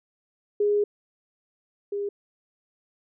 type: tone pair in turn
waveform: sine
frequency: 412.9 / 405.1 Hz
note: G#4 / G#4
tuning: -10 / -43 cents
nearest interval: unison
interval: 33 cents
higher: first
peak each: -19 / -26 dBFS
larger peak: first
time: 0.6-0.84 / 1.92-2.09 s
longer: first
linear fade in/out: 5 ms
effects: none